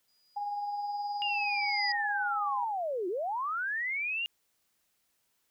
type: tone with exponential growth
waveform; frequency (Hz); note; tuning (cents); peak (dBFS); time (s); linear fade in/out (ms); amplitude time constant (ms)
sine; 4904; D#8; -26; -30; 0.08-1.92; 2; 400
type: tone with tremolo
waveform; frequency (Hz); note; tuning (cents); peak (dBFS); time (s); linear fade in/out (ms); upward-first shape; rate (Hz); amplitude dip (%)
sine; 820; G#5; -22; -30; 0.36-2.65; 10; triangle; 19; 40
type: linear two-way sweep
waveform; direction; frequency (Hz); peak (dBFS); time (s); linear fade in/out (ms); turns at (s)
sine; down then up; 2850 to 339.7 to 2850; -30; 1.22-4.26; 0; 3.08
effects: white hiss -75 dBFS RMS until 5.5 s